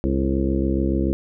harmonic tone with a mistuned harmonic, 67 Hz, C2, 42 cents sharp, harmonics 1 / 2 / 3 / 4 / 5 / 6 / 7 / 8, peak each -23 / -30 / -25 / -26 / -24 / -33 / -34 / -33 dBFS, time 0.04-1.13 s, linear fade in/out 0 ms, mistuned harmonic 6, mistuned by +66 cents, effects none

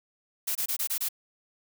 blue noise bursts, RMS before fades -29 dBFS, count 6, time 0.47-1.088 s, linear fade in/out 10 ms, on 83 ms, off 24 ms, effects none

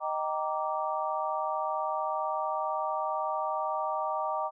sine chord, Eb major seventh, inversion none, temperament just, 622.3 / 777.8 / 933.4 / 1166.7 Hz, Eb5 / G5 / Bb5 / D6, 0 / -14 / +2 / -12 cents, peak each -34 dBFS, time 0-4.51 s, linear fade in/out 50 ms, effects none

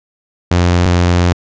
sawtooth tone pair in turn, 88 / 88 Hz, F2 / F2, +14 / +14 cents, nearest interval unison, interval 0 cents, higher neither, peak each -5 dBFS, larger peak neither, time 0.51-0.86 / 0.86-1.33 s, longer second, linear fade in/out 5 ms, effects resampled to 16000 Hz

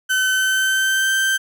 35% pulse tone with pitch glide, 1525 to 1560.6 Hz, G6 to G6, -48 to -8 cents, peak -14 dBFS, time 0.09-1.38 s, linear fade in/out 20 ms, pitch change +40 cents, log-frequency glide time 0.31-1.11 s, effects none

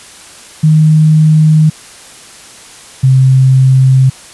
sine tone pair in turn, 155.56 / 131.7 Hz, D#3 / C3, 0 / +12 cents, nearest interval minor third, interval 288 cents, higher first, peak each -3 dBFS, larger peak neither, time 0.63-1.7 / 3.03-4.1 s, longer neither, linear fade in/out 10 ms, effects white hiss -34 dBFS RMS until 4.33 s + resampled to 24000 Hz

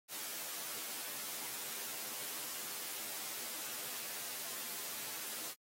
white noise with comb filter, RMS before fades -43 dBFS, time 0.08-5.55 s, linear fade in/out 50 ms, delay 11 ms, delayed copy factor -0.9, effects high-pass 200 Hz 12 dB/octave + AAC 48 kbps

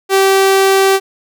sawtooth tone, 387.4 Hz, G4, 20 cents flat, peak -4 dBFS, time 0.09-1 s, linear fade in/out 50 ms, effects none

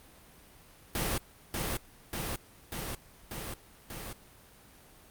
pink noise with echo, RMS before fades -31 dBFS, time 0.95-1.18 s, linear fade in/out 2 ms, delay 590 ms, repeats 5, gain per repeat -2 dB, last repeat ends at 4.13 s, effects pink hiss -56 dBFS RMS until 5.1 s + Opus 32 kbps

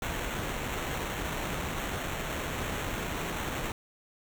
pink noise with sample-and-hold, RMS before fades -34 dBFS, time 0.02-3.72 s, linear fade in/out 2 ms, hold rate 4900 Hz, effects none

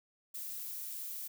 violet noise, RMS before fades -42 dBFS, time 0.34-1.28 s, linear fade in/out 10 ms, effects none

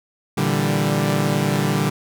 sawtooth chord, E half-diminished seventh, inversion second, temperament equal, 116.54 / 146.83 / 164.81 / 196 Hz, Bb2 / D3 / E3 / G3, 0 / 0 / 0 / 0 cents, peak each -22 / -17 / -23 / -18 dBFS, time 0.37-1.9 s, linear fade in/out 10 ms, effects none

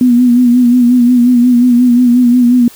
sine tone with vibrato, 244.7 Hz, B3, 16 cents flat, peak -4 dBFS, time 0.01-2.68 s, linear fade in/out 2 ms, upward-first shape sine, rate 5.6 Hz, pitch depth 49 cents each way, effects white hiss -37 dBFS RMS until 2.75 s

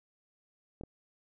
clicks, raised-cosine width 2 ms, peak -30 dBFS, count 2, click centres 0.811 / 0.836 s, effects none

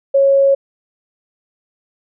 sine tone, 550 Hz, C#5, 14 cents flat, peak -8 dBFS, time 0.14-0.55 s, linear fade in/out 10 ms, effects none

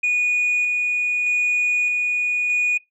sine tone with tremolo, 2460 Hz, D#7, 20 cents flat, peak -14 dBFS, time 0.03-2.78 s, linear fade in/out 10 ms, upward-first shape square, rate 0.81 Hz, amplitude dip 25%, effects noise-tail reverb RT60 0.2 s tail -23 dB re dry + tanh soft clip ceiling -15 dBFS

